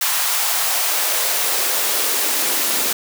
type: noise with high-pass filter sweep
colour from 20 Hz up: white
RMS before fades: -19 dBFS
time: 0.01-2.93 s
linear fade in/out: 5 ms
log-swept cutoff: 960 to 260 Hz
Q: 1.4
effects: none